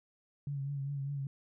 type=tone with vibrato; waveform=sine; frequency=139.9 Hz; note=C#3; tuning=16 cents sharp; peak=-34 dBFS; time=0.47-1.27 s; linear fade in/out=2 ms; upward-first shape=triangle; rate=5 Hz; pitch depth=50 cents each way; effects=none